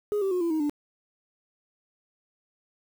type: tone with pitch steps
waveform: sine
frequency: 415.5 / 387.7 / 361.7 / 337.5 / 314.9 / 293.8 Hz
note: G#4 / G4 / F#4 / E4 / D#4 / D4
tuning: +1 / -19 / -39 / +41 / +21 / +1 cents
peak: -21 dBFS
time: 0.12-0.696 s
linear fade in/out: 0 ms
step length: 96 ms
effects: tanh soft clip ceiling -22 dBFS + 8-bit